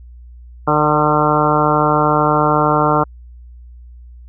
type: harmonic tone with a mistuned harmonic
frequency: 151.1 Hz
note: D3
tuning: 50 cents sharp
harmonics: 1 / 2 / 3 / 4 / 5 / 6 / 7 / 8 / 9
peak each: -20 / -20 / -20 / -20 / -20 / -20 / -20 / -20 / -20 dBFS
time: 0.67-3.04 s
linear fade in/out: 10 ms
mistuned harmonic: 4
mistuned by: -23 cents
effects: added 60 Hz sine -35 dBFS peak until 4.28 s